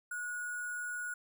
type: tone with sample-and-hold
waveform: sine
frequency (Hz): 1457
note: F#6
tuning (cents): -27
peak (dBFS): -36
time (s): 0.11-1.14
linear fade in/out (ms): 5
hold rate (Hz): 8820
effects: none